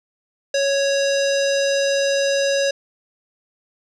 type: tone with low-pass filter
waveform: square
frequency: 554.4 Hz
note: C#5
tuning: in tune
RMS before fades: -19 dBFS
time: 0.54-2.71 s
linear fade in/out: 5 ms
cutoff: 5700 Hz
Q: 2.8
effects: none